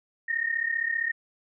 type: tone pair together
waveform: sine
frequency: 1829.5 / 1864.7 Hz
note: A#6 / A#6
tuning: -33 / 0 cents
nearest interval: unison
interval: 33 cents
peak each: -28 dBFS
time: 0.28-1.12 s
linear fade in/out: 10 ms
effects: none